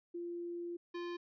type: tone pair in turn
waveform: sine / square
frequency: 345.6 / 347.8 Hz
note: F4 / F4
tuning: -18 / -7 cents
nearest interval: unison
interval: 11 cents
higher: second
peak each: -39 / -40 dBFS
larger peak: first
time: 0.14-0.77 / 0.94-1.17 s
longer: first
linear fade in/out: 10 ms
effects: resampled to 11025 Hz